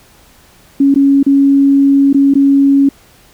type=tone with dropouts; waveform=sine; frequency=277.2 Hz; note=C#4; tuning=in tune; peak=-5 dBFS; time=0.8-2.89 s; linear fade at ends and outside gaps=5 ms; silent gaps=0.943-0.958 / 1.23-1.264 / 2.13-2.144 / 2.339-2.353 s; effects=pink hiss -45 dBFS RMS until 3.33 s